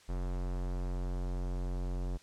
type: tone with low-pass filter sweep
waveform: square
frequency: 45 Hz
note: F#1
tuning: 47 cents flat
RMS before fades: -35 dBFS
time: 0.08-2.18 s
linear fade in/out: 20 ms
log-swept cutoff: 1200 to 790 Hz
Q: 0.72
effects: white hiss -60 dBFS RMS until 2.22 s + low-pass 7000 Hz 12 dB/octave